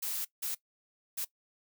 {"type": "noise bursts at uneven times", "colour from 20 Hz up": "blue", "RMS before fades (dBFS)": -35, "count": 3, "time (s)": [[0.02, 0.25], [0.42, 0.55], [1.17, 1.25]], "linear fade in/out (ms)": 10, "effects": ["noise-tail reverb RT60 0.1 s tail -19 dB re dry"]}